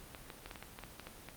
clicks, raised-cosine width 0.3 ms, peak -28 dBFS, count 11, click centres 0.148 / 0.302 / 0.46 / 0.512 / 0.558 / 0.626 / 0.789 / 0.837 / 0.997 / 1.07 / 1.287 s, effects pink hiss -53 dBFS RMS until 1.36 s + Opus 24 kbps

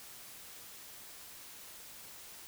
silence, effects white hiss -51 dBFS RMS until 2.47 s

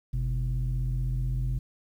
sine tone pair together, 47.75 / 127.3 Hz, G1 / C3, -45 / -47 cents, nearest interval octave + perfect fourth, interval 1698 cents, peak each -26 / -27 dBFS, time 0.13-1.59 s, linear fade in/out 10 ms, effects tanh soft clip ceiling -22 dBFS + 10-bit

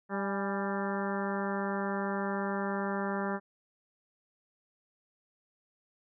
harmonic tone with a mistuned harmonic, 197.3 Hz, G3, 11 cents sharp, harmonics 1 / 2 / 3 / 4 / 5 / 6 / 7 / 8 / 9, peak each -34 / -37 / -39 / -40 / -41 / -42 / -42 / -43 / -44 dBFS, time 0.09-3.4 s, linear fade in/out 50 ms, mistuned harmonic 4, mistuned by +54 cents, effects none

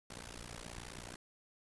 pink noise with amplitude modulation, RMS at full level -44 dBFS, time 0.1-1.16 s, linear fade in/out 5 ms, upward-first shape sine, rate 58.9 Hz, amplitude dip 100%, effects resampled to 24000 Hz

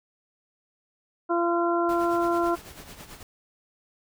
harmonic tone, 342.7 Hz, F4, 33 cents flat, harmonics 1 / 2 / 3 / 4, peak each -24 / -27 / -29 / -30 dBFS, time 1.29-2.56 s, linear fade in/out 20 ms
pink noise with tremolo, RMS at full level -42 dBFS, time 1.89-3.23 s, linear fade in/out 2 ms, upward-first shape sine, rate 9.1 Hz, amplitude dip 60%
effects none

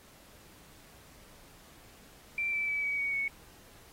sine tone with pitch steps, 2349 / 2322 / 2295 / 2269 / 2243 / 2217 Hz, D7 / D7 / D7 / C#7 / C#7 / C#7, 0 / -20 / -40 / +40 / +20 / 0 cents, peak -29 dBFS, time 2.38-3.28 s, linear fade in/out 2 ms, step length 150 ms, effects pink hiss -57 dBFS RMS until 3.92 s + AAC 48 kbps

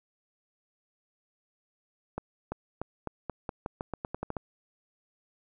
accelerating click train, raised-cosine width 1 ms, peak -19 dBFS, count 14, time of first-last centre 2.18-4.368 s, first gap 340 ms, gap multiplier 0.87, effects none

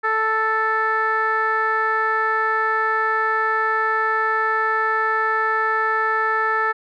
15% pulse tone with low-pass filter, 440 Hz, A4, in tune, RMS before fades -20 dBFS, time 0.03-6.73 s, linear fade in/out 20 ms, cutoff 1600 Hz, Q 5.4, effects none

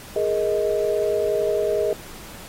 sine chord, Ab suspended second, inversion none, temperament equal with one note detuned, 415.3 / 466.2 / 627.3 Hz, Ab4 / Bb4 / Eb5, 0 / 0 / +14 cents, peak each -22 / -25 / -23 dBFS, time 0.16-1.93 s, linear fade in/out 2 ms, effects pink hiss -41 dBFS RMS until 2.48 s + AAC 48 kbps

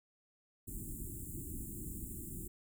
pink band-stop noise, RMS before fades -44 dBFS, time 0.67-2.48 s, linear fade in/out 10 ms, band 370 to 7300 Hz, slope 96 dB/octave, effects none

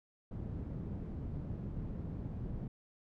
white low-pass noise, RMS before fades -41 dBFS, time 0.31-2.68 s, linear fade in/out 5 ms, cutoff 150 Hz, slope 12 dB/octave, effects none

